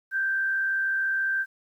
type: tone with frequency modulation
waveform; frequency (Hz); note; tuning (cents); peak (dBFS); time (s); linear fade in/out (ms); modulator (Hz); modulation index
sine; 1567; G6; -1; -23; 0.11-1.46; 50; 66.2; 0.41
effects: 10-bit